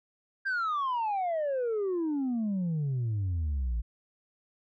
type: exponential sweep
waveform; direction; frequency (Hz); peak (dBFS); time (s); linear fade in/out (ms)
sine; down; 1612 to 53.8; -25; 0.45-3.82; 20
effects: tanh soft clip ceiling -26 dBFS